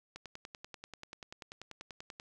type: click train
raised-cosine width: 0.2 ms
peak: -28 dBFS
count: 22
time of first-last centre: 0.16-2.199 s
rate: 10.3 Hz
effects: none